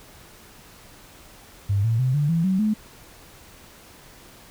sine tone with pitch steps, 100 / 113.55 / 128.94 / 146.41 / 166.25 / 188.77 / 214.4 Hz, G2 / A#2 / C3 / D3 / E3 / F#3 / A3, +35 / -45 / -25 / -5 / +15 / +35 / -45 cents, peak -18 dBFS, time 1.69-2.74 s, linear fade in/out 10 ms, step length 150 ms, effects pink hiss -48 dBFS RMS until 4.5 s

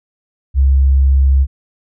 sine tone, 67.6 Hz, C#2, 43 cents flat, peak -7 dBFS, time 0.54-1.47 s, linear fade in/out 50 ms, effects none

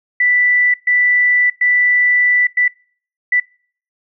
sine tone bursts at uneven times, 1975.5 Hz, B6, in tune, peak -10 dBFS, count 5, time 0.2-0.74 / 0.87-1.5 / 1.61-2.47 / 2.57-2.68 / 3.32-3.4 s, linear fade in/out 5 ms, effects noise-tail reverb RT60 0.5 s tail -25 dB re dry

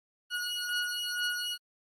20% pulse beating tone pair, 1451 / 1453.1 Hz, F#6 / F#6, -34 / -32 cents, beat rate 2.1 Hz, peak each -29 dBFS, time 0.3-1.58 s, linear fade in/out 50 ms, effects low-pass 12000 Hz 12 dB/octave + Opus 32 kbps

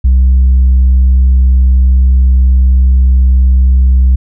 sine tone with tanh clipping, 64.2 Hz, C2, 32 cents flat, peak -4 dBFS, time 0.04-4.16 s, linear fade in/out 10 ms, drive 1 dB, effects none

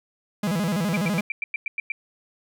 45% pulse tone with vibrato, 185 Hz, F#3, in tune, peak -22 dBFS, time 0.43-1.21 s, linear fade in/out 5 ms, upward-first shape square, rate 12 Hz, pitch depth 200 cents each way
sine tone bursts, 2345 Hz, D7, 3 cents flat, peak -24 dBFS, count 9, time 0.94-1.92 s, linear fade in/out 2 ms, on 20 ms, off 100 ms
effects none

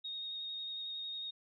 sine tone with vibrato, 3727 Hz, A#7, 1 cent flat, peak -39 dBFS, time 0.04-1.31 s, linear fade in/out 10 ms, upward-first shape square, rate 11 Hz, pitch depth 11 cents each way, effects none

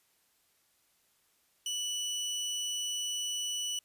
25% pulse tone, 2960 Hz, F#7, in tune, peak -29 dBFS, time 1.66-3.79 s, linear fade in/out 2 ms, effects white hiss -71 dBFS RMS until 3.84 s + resampled to 32000 Hz

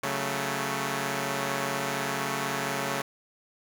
5% pulse chord, F# minor, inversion second, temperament equal, 138.59 / 185 / 220 Hz, C#3 / F#3 / A3, 0 / 0 / 0 cents, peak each -20 / -24 / -21 dBFS, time 0.03-3.02 s, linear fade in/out 5 ms, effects none

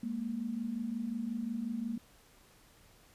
sine tone pair together, 209.4 / 235 Hz, G#3 / A#3, +15 / +14 cents, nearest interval major second, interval 199 cents, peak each -39 / -35 dBFS, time 0.03-1.98 s, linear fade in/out 5 ms, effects pink hiss -62 dBFS RMS until 3.14 s + resampled to 32000 Hz

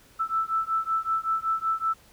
sine beating tone pair, 1318 / 1323.3 Hz, E6 / E6, -1 / +6 cents, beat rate 5.3 Hz, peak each -27 dBFS, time 0.19-1.94 s, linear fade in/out 20 ms, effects pink hiss -56 dBFS RMS until 2.12 s

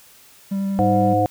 triangle tone with vibrato, 196 Hz, G3, in tune, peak -18 dBFS, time 0.51-1.14 s, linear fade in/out 10 ms, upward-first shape sine, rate 11 Hz, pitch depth 9 cents each way
harmonic tone, 103.83 Hz, G#2, in tune, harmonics 1 / 3 / 5 / 7, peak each -22 / -22 / -21 / -18 dBFS, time 0.79-1.26 s, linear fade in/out 0 ms
effects white hiss -49 dBFS RMS until 1.3 s

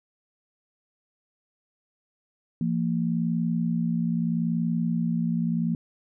sine tone pair together, 169.32 / 230.1 Hz, E3 / A#3, +47 / -22 cents, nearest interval perfect fourth, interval 531 cents, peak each -25 / -26 dBFS, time 2.61-5.75 s, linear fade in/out 2 ms, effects none

